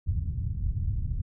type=low-pass noise; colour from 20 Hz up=white; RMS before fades=-29 dBFS; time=0.06-1.22 s; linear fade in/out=10 ms; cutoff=110 Hz; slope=24 dB/octave; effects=none